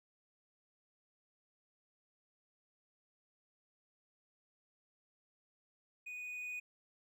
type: tone with level ramp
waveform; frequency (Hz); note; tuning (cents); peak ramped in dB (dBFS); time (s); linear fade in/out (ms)
triangle; 2478; D#7; -8; -42 to -38; 6.06-6.6; 10
effects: none